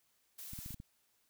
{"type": "noise", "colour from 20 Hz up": "blue", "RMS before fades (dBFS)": -48, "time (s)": [0.38, 0.75], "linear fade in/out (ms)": 10}
{"type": "clicks", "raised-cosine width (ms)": 5, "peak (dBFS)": -35, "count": 6, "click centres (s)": [0.534, 0.589, 0.661, 0.707, 0.743, 0.801]}
{"effects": ["white hiss -75 dBFS RMS until 1.29 s"]}